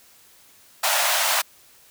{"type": "high-pass noise", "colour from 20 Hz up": "pink", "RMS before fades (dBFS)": -21, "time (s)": [0.83, 1.42], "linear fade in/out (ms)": 10, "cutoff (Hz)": 580, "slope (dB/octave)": 96, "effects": ["white hiss -53 dBFS RMS until 1.9 s"]}